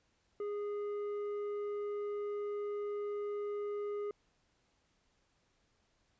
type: tone with tanh clipping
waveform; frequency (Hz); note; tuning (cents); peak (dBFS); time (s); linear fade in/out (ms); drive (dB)
sine; 412.1; G#4; -13; -37; 0.4-4.11; 2; 7
effects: pink hiss -75 dBFS RMS until 6.19 s + resampled to 16000 Hz